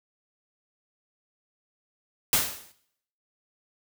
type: noise with exponential decay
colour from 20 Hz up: white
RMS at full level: -19 dBFS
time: 2.33-2.72 s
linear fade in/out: 1 ms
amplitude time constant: 84 ms
effects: noise-tail reverb RT60 0.7 s tail -17 dB re dry